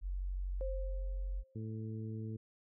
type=tone; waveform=sine; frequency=46.25 Hz; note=F#1; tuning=in tune; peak=-35 dBFS; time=0.01-1.44 s; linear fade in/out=50 ms
type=tone with exponential decay; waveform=sine; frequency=529 Hz; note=C5; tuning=19 cents sharp; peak=-38 dBFS; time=0.61-1.86 s; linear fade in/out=0 ms; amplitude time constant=270 ms
type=harmonic tone; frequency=110 Hz; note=A2; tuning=in tune; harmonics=1 / 2 / 3 / 4; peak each=-40 / -45 / -50 / -52 dBFS; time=1.55-2.37 s; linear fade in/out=10 ms
effects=none